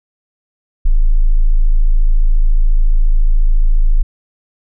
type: tone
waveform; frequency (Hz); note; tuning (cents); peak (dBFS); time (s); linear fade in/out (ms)
sine; 27.12; A0; -24; -6; 0.85-4.03; 10
effects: none